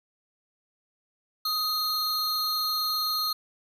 square tone pair together, 1251 / 4208 Hz, D#6 / C8, +9 / +9 cents, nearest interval octave + major sixth, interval 2100 cents, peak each -32 / -27 dBFS, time 1.45-3.33 s, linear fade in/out 5 ms, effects none

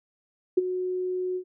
sine tone with ADSR envelope, 366.5 Hz, F#4, 16 cents flat, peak -14 dBFS, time 0.57-1.44 s, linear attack 9 ms, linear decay 23 ms, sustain -12 dB, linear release 80 ms, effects none

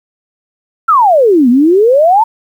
sine exponential two-way sweep, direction down then up, 1396.9 to 233.1 to 925 Hz, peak -4 dBFS, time 0.88-2.24 s, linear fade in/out 10 ms, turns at 1.49 s, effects 7-bit

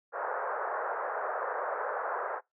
pink band-pass noise, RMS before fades -34 dBFS, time 0.12-2.41 s, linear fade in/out 50 ms, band 460 to 1600 Hz, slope 48 dB/octave, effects noise-tail reverb RT60 0.2 s tail -25 dB re dry

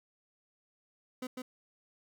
30% pulse tone with echo, 254.1 Hz, B3, 49 cents sharp, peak -34 dBFS, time 1.22-1.27 s, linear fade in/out 5 ms, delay 150 ms, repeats 1, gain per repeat -2 dB, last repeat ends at 1.42 s, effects none

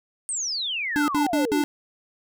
sine exponential sweep, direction down, 8870 to 308.3 Hz, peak -25 dBFS, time 0.29-1.64 s, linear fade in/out 0 ms
square tone bursts, 293.7 Hz, D4, in tune, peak -21 dBFS, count 4, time 0.96-1.638 s, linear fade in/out 0 ms, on 120 ms, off 66 ms
effects none

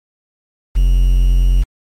triangle tone with quantisation, 44.47 Hz, F1, 32 cents sharp, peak -6 dBFS, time 0.75-1.64 s, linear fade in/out 20 ms, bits 6, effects MP3 64 kbps

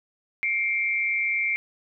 sine tone pair together, 2128 / 2328 Hz, C7 / D7, +29 / -16 cents, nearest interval major second, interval 155 cents, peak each -25 dBFS, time 0.43-1.56 s, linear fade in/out 0 ms, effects none

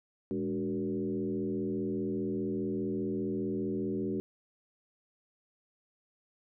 sine tone with frequency modulation, 291.8 Hz, D4, 11 cents flat, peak -30 dBFS, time 0.31-4.2 s, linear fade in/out 0 ms, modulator 84.9 Hz, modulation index 1.5, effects none

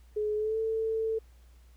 sine tone with pitch glide, 423.3 to 444.6 Hz, G#4 to A4, +33 to +18 cents, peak -27 dBFS, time 0.16-1.19 s, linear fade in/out 10 ms, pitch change +85 cents, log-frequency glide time 0.36-0.58 s, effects added 60 Hz sine -53 dBFS peak until 1.76 s + pink hiss -67 dBFS RMS until 1.76 s

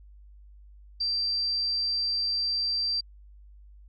sine tone, 4699 Hz, D8, in tune, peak -25 dBFS, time 1-3.01 s, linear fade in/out 10 ms, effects added 50 Hz sine -48 dBFS peak until 3.88 s

